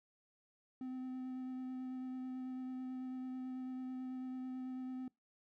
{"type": "tone with vibrato", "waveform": "triangle", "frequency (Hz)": 256.8, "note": "C4", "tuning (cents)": -32, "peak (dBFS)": -39, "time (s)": [0.81, 5.08], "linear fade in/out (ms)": 2, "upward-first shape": "sine", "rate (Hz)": 9.1, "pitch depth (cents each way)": 11, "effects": ["noise-tail reverb RT60 0.2 s tail -25 dB re dry"]}